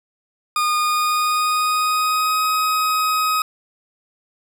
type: tone with pitch glide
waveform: 40% pulse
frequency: 1222 to 1262.2 Hz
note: D#6 to D#6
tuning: -32 to +24 cents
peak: -16 dBFS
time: 0.56-3.42 s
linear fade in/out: 2 ms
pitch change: +56 cents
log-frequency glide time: 0.78-2.46 s
effects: none